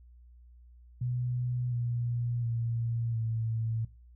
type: tone with pitch steps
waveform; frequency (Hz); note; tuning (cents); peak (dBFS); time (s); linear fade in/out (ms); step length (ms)
sine; 123.47 / 119.82 / 116.27 / 112.83; B2 / A#2 / A#2 / A2; 0 / +48 / -4 / +44; -29; 1.01-3.85; 5; 710
effects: noise-tail reverb RT60 0.3 s tail -18 dB re dry + added 60 Hz sine -52 dBFS peak until 4.15 s